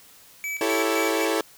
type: tone with tremolo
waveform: square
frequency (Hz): 2296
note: D7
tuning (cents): -40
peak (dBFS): -28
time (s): 0.44-1.25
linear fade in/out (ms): 0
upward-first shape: square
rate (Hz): 3.9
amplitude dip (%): 65
type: chord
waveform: sawtooth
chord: A dominant seventh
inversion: second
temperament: equal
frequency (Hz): 329.6 / 392 / 440 / 554.4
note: E4 / G4 / A4 / C#5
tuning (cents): 0 / 0 / 0 / 0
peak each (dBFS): -22 / -26 / -22 / -25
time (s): 0.61-1.41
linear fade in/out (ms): 2
effects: white hiss -51 dBFS RMS until 1.57 s